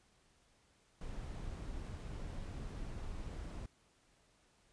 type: noise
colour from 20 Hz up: brown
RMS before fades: -44 dBFS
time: 1.01-3.66 s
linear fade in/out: 2 ms
effects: pink hiss -71 dBFS RMS until 4.72 s + resampled to 22050 Hz